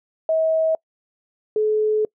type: tone pair in turn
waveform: sine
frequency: 641 / 428.9 Hz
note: E5 / A4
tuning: -49 / -44 cents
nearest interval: perfect fifth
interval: 695 cents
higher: first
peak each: -16 dBFS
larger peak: neither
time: 0.29-0.75 / 1.56-2.05 s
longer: second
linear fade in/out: 2 ms
effects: noise-tail reverb RT60 0.1 s tail -25 dB re dry